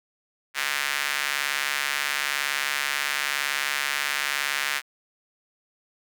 square tone with high-pass filter, 70.5 Hz, C#2, 30 cents sharp, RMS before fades -27 dBFS, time 0.54-4.82 s, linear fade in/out 50 ms, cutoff 1800 Hz, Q 1.7, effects none

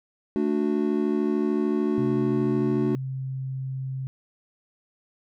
triangle chord, D major, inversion second, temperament just, 220.2 / 293.7 / 367.1 Hz, A3 / D4 / F#4, +2 / 0 / -14 cents, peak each -24 dBFS, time 0.36-2.95 s, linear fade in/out 0 ms
sine tone with pitch glide, 130.81 to 132.33 Hz, C3 to C3, 0 to +20 cents, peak -28 dBFS, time 1.98-4.07 s, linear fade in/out 0 ms, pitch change +20 cents, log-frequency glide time 2.36-2.84 s
effects none

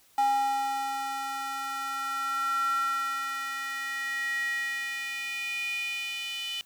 square tone with high-pass filter sweep, 271.7 Hz, C#4, 35 cents flat, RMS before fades -31 dBFS, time 0.18-6.61 s, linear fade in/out 0 ms, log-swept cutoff 830 to 2900 Hz, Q 8, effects white hiss -61 dBFS RMS until 6.65 s

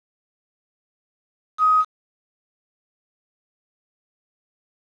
sine tone with quantisation, 1258 Hz, D#6, 19 cents sharp, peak -13 dBFS, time 1.58-1.85 s, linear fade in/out 50 ms, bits 6, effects low-pass 4000 Hz 12 dB/octave

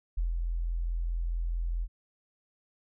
sine tone with ADSR envelope, 42.33 Hz, E1, 47 cents sharp, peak -25 dBFS, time 0.17-1.88 s, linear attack 11 ms, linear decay 140 ms, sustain -3 dB, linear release 52 ms, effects none

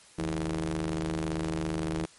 sawtooth ring-modulated tone, 77.78 Hz, D#2, in tune, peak -22 dBFS, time 0.18-2.06 s, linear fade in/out 10 ms, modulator 245 Hz, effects white hiss -55 dBFS RMS until 2.18 s + MP3 48 kbps

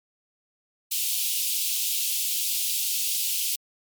white high-pass noise, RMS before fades -26 dBFS, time 0.91-3.56 s, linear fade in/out 10 ms, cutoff 2600 Hz, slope 48 dB/octave, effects MP3 96 kbps

